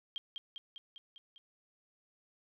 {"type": "tone with echo", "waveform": "sine", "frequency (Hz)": 3200, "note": "G7", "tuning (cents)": 35, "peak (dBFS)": -36, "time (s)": [0.16, 0.18], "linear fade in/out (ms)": 0, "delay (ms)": 200, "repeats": 6, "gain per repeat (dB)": -3, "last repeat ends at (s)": 1.38, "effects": []}